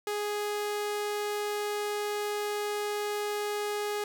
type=tone; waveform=sawtooth; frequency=415.3 Hz; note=G#4; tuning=in tune; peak=-26 dBFS; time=0.07-4.04 s; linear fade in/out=2 ms; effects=none